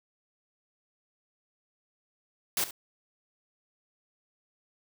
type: noise with echo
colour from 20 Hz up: white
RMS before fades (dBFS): -28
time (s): 2.57-2.64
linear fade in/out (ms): 2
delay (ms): 69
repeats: 1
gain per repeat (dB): -14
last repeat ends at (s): 2.709
effects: none